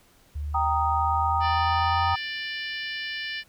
sine exponential sweep, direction up, 73 to 87.31 Hz, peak -28 dBFS, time 0.35-2.15 s, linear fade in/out 10 ms
sine chord, Eb major, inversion first, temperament equal, 784 / 932.3 / 1244.5 Hz, G5 / Bb5 / Eb6, 0 / 0 / 0 cents, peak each -26 dBFS, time 0.54-2.16 s, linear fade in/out 10 ms
harmonic tone, 590 Hz, D5, 8 cents sharp, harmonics 3 / 4 / 5 / 6 / 7 / 8 / 9, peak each -33 / -37 / -36 / -44 / -43 / -43 / -43 dBFS, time 1.4-3.44 s, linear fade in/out 50 ms
effects pink hiss -59 dBFS RMS until 3.48 s

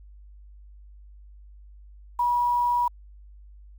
sine tone with quantisation, 967 Hz, B5, 37 cents flat, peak -20 dBFS, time 2.19-2.88 s, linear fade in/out 5 ms, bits 8, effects added 50 Hz sine -45 dBFS peak until 3.78 s

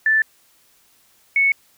sine tone pair in turn, 1760 / 2210 Hz, A6 / C#7, 0 / -6 cents, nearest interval major third, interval 394 cents, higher second, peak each -13 dBFS, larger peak neither, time 0.06-0.22 / 1.36-1.52 s, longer neither, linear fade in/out 2 ms, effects white hiss -57 dBFS RMS until 1.77 s

